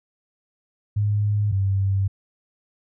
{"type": "tone pair in turn", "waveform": "sine", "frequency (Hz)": [103.83, 97.5], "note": ["G#2", "G2"], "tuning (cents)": [0, -9], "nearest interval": "minor second", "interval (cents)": 109, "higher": "first", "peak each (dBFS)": -18, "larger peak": "neither", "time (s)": [[0.96, 1.52], [1.52, 2.08]], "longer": "neither", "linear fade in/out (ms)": 10, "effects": []}